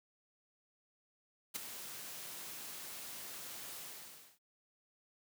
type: noise with ADSR envelope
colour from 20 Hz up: white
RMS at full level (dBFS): -37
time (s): 1.54-4.39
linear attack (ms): 20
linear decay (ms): 11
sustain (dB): -10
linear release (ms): 610
effects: high-pass 100 Hz 12 dB/octave